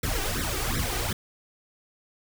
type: noise with flanger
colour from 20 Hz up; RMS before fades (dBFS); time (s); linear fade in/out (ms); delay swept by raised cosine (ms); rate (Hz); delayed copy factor
pink; -28; 0.03-1.13; 5; 0.52 to 2.62; 2.7; +0.85
effects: none